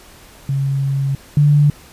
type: tone pair in turn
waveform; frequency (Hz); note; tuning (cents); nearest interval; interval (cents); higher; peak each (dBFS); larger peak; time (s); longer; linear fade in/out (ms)
sine; 137.3 / 146.37; C#3 / D3; -16 / -5; minor second; 111; second; -15 / -8; second; 0.49-1.15 / 1.37-1.7; first; 2
effects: pink hiss -43 dBFS RMS until 1.92 s + resampled to 32000 Hz